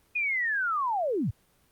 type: linear sweep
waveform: sine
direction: down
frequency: 2492 to 78.5 Hz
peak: -25 dBFS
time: 0.15-1.31 s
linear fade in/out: 10 ms
effects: pink hiss -65 dBFS RMS until 1.71 s + Opus 24 kbps